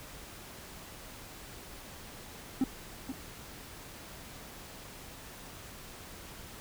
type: tone with echo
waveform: triangle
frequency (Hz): 263.1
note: C4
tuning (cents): +10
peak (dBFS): -22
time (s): 2.61-2.64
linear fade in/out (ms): 2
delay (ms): 480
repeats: 1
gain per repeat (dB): -11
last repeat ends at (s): 3.12
effects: pink hiss -48 dBFS RMS until 6.6 s